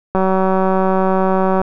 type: click train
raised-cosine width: 1 ms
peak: -3 dBFS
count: 278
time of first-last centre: 0.15-1.616 s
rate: 189 Hz
effects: none